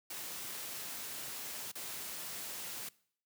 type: noise with dropouts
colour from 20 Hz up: white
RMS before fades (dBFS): -43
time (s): 0.1-2.89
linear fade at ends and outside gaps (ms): 5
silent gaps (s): 1.717-1.753
effects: noise-tail reverb RT60 0.6 s tail -22 dB re dry + high-pass 100 Hz 12 dB/octave